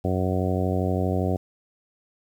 harmonic tone, 92.5 Hz, F#2, in tune, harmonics 1 / 2 / 3 / 4 / 5 / 6 / 7 / 8, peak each -25 / -28 / -30 / -31 / -32 / -33 / -33 / -34 dBFS, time 0.04-1.37 s, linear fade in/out 10 ms, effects 9-bit

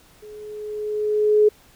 sine tone with level ramp, 423 Hz, G#4, 32 cents sharp, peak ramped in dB -38 to -10 dBFS, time 0.22-1.49 s, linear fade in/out 10 ms, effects pink hiss -53 dBFS RMS until 1.75 s

